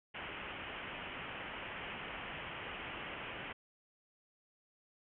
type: low-pass noise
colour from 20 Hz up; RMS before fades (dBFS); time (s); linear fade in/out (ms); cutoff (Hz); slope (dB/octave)
white; -45; 0.14-3.53; 10; 3100; 96
effects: none